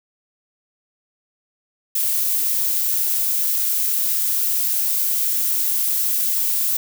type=noise; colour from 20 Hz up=violet; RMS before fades=-20 dBFS; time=1.95-6.77 s; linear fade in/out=5 ms; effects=none